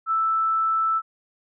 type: tone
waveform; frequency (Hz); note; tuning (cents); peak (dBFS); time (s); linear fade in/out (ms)
sine; 1320; E6; +2; -19; 0.06-1.02; 50
effects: none